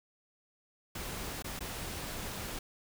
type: noise with dropouts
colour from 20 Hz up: pink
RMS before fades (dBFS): -40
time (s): 0.95-2.59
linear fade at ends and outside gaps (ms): 5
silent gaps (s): 1.424-1.443 / 1.592-1.606
effects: none